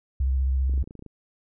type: tone with vibrato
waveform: sine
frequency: 66 Hz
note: C2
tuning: 16 cents sharp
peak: -20 dBFS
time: 0.2-0.83 s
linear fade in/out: 5 ms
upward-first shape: square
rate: 15 Hz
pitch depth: 36 cents each way
type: clicks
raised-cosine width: 3 ms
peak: -29 dBFS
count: 10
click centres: 0.696 / 0.738 / 0.778 / 0.84 / 0.875 / 0.909 / 0.953 / 0.993 / 1.024 / 1.063 s
effects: none